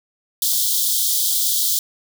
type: high-pass noise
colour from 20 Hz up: white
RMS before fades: -19 dBFS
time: 0.42-1.79 s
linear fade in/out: 2 ms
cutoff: 3200 Hz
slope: 96 dB/octave
effects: none